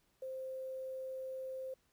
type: tone with quantisation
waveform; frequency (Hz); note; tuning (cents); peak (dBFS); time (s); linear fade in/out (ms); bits
sine; 523.3; C5; 0; -40; 0.22-1.74; 5; 11
effects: pink hiss -75 dBFS RMS until 1.92 s